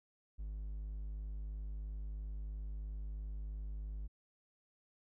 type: tone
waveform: triangle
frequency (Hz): 51.5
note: G#1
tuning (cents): -14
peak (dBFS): -38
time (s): 0.38-4.08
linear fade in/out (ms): 20
effects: none